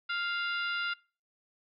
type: harmonic tone with a mistuned harmonic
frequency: 698.5 Hz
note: F5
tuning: in tune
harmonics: 2 / 3 / 4 / 5 / 6 / 7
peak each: -32 / -41 / -38 / -44 / -45 / -48 dBFS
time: 0.09-0.94 s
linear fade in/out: 10 ms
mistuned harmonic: 6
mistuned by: -79 cents
effects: noise-tail reverb RT60 0.4 s tail -25 dB re dry

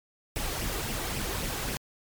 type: noise with flanger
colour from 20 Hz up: pink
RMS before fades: -32 dBFS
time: 0.36-1.77 s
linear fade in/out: 0 ms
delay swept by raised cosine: 0.35 to 2.65 ms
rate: 3.7 Hz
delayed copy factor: +0.5
effects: MP3 96 kbps

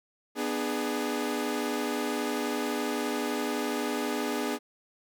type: chord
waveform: sawtooth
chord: G# diminished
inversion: first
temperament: equal with one note detuned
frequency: 246.9 / 298.8 / 415.3 Hz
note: B3 / D4 / G#4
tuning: 0 / +30 / 0 cents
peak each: -29 dBFS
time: 0.35-4.59 s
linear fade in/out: 50 ms
effects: none

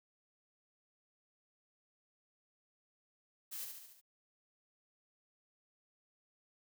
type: noise with echo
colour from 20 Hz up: blue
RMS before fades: -44 dBFS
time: 3.51-3.66 s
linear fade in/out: 20 ms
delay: 71 ms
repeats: 5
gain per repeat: -4 dB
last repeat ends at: 4.015 s
effects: none

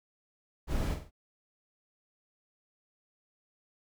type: noise with echo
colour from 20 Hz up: brown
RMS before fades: -31 dBFS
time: 0.67-0.97 s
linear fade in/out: 50 ms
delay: 47 ms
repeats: 3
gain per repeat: -7 dB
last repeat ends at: 1.111 s
effects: none

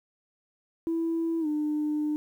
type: tone with pitch glide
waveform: sine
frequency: 330 to 300.9 Hz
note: E4 to D4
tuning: +2 to +42 cents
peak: -24 dBFS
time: 0.87-2.16 s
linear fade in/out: 0 ms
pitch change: -160 cents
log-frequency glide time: 1.4-1.47 s
effects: tanh soft clip ceiling -22 dBFS + 10-bit

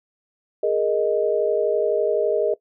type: chord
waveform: sine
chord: Ab suspended second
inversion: none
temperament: just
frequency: 415.3 / 467.2 / 623 Hz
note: Ab4 / Bb4 / Eb5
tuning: 0 / +4 / +2 cents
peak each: -22 dBFS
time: 0.63-2.54 s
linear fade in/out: 5 ms
effects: noise-tail reverb RT60 0.1 s tail -20 dB re dry

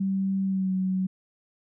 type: tone with pitch glide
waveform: sine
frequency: 193.1 to 187.49 Hz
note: G3 to F#3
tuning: -26 to +23 cents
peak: -23 dBFS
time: 0-1.07 s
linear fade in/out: 10 ms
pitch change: -51 cents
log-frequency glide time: 0.45-0.72 s
effects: none

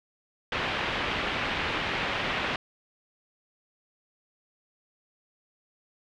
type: low-pass noise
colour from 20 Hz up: white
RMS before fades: -30 dBFS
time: 0.52-2.56 s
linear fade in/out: 2 ms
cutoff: 3000 Hz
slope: 24 dB/octave
effects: none

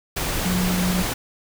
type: tone in noise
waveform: sine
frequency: 181.5 Hz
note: F#3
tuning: 33 cents flat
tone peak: -20 dBFS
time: 0.45-1.03 s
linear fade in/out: 10 ms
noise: pink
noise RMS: -25 dBFS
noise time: 0.16-1.14 s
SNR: +2 dB
effects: none

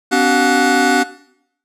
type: tone cluster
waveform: square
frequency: 255 / 286.7 / 379.8 / 718 / 1478 Hz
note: C4 / D4 / F#4 / F5 / F#6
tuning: -44 / -42 / +45 / +48 / -2 cents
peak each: -19 dBFS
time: 0.11-1.04 s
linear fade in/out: 20 ms
effects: noise-tail reverb RT60 0.7 s tail -17 dB re dry + low-pass 10000 Hz 12 dB/octave

